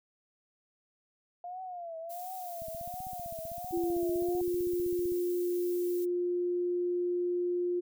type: tone with vibrato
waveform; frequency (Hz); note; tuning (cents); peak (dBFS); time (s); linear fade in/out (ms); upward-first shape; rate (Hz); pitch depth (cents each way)
sine; 698.5; F5; 0; -38; 1.44-4.41; 2; triangle; 1.4; 140
type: noise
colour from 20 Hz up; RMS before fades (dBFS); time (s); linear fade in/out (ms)
violet; -47; 2.09-6.06; 20
type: click train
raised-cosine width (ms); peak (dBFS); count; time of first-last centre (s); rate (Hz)
5; -37; 40; 2.62-5.12; 15.6
type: tone with pitch glide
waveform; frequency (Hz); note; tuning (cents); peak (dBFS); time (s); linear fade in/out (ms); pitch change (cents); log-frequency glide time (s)
sine; 343.8 to 353.9; F4 to F4; -27 to +23; -28; 3.72-7.81; 20; +50; 3.84-4.29
effects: none